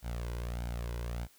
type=tone with flanger; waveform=sawtooth; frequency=59 Hz; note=A#1; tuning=22 cents sharp; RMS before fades=-37 dBFS; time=0.02-1.28 s; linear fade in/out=50 ms; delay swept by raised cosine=1.3 to 2.03 ms; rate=1.6 Hz; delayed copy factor=+0.6; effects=white hiss -63 dBFS RMS until 1.38 s